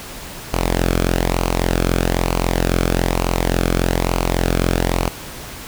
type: tone with flanger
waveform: sawtooth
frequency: 43.65 Hz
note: F1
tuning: in tune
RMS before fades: -18 dBFS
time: 0.53-5.09 s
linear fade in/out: 0 ms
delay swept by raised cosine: 0.56 to 1.07 ms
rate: 1.1 Hz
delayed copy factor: -0.6
effects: pink hiss -33 dBFS RMS until 5.67 s